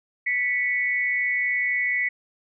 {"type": "tone pair together", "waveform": "sine", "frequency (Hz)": [1973.1, 2217], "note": ["B6", "C#7"], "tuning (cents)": [-2, 0], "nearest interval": "major second", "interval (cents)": 202, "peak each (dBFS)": [-23, -25], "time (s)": [0.26, 2.09], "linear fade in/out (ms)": 10, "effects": []}